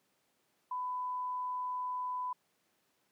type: tone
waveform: sine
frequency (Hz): 1000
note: B5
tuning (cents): +21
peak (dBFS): -34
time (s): 0.71-2.33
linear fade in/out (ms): 5
effects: pink hiss -75 dBFS RMS until 3.11 s + high-pass 200 Hz 12 dB/octave